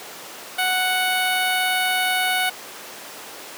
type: tone with notch filter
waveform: 10% pulse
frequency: 740 Hz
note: F#5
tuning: in tune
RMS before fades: -21 dBFS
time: 0.58-2.5 s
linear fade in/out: 10 ms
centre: 5400 Hz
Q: 1.4
effects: pink hiss -36 dBFS RMS until 3.57 s + high-pass 400 Hz 12 dB/octave